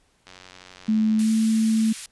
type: click train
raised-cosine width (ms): 0.2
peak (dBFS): -26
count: 88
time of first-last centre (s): 0.27-1.217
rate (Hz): 91.9
type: tone with pitch glide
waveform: sine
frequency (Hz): 217.6 to 221.1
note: A3 to A3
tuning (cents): -19 to +9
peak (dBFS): -17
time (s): 0.88-1.93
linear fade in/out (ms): 10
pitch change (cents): +28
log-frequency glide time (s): 1.21-1.31
type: high-pass noise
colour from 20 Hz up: white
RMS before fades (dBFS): -35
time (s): 1.19-2.06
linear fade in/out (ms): 2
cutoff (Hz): 1800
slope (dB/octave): 12
effects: pink hiss -64 dBFS RMS until 2.11 s + resampled to 24000 Hz